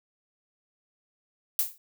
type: noise with exponential decay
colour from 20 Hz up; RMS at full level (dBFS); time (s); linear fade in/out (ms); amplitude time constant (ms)
violet; -21; 1.59-1.78; 1; 40
effects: none